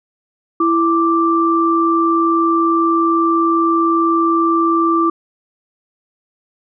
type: tone pair together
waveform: sine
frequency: 332.3 / 1174.7 Hz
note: E4 / D6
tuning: +14 / 0 cents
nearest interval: octave + minor seventh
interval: 2186 cents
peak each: -14 dBFS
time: 0.6-5.1 s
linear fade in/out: 5 ms
effects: none